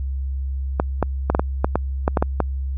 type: clicks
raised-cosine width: 1 ms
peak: -3 dBFS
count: 11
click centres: 0.799 / 1.027 / 1.3 / 1.349 / 1.395 / 1.645 / 1.756 / 2.079 / 2.172 / 2.225 / 2.403 s
effects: added 67 Hz sine -22 dBFS peak until 2.77 s